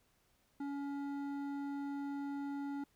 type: tone with hard clipping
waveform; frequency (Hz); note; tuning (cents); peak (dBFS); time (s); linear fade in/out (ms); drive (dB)
sine; 281.8; C#4; +29; -40; 0.6-2.84; 5; 10
effects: pink hiss -74 dBFS RMS until 2.95 s